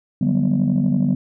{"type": "chord", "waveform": "sine", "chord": "G major seventh", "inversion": "second", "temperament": "just", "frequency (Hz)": [147, 183.75, 196, 245], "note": ["D3", "F#3", "G3", "B3"], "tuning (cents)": [2, -12, 0, -14], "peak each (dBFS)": [-20, -21, -19, -18], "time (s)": [0.21, 1.15], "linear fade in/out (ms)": 5, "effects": ["tanh soft clip ceiling -10 dBFS"]}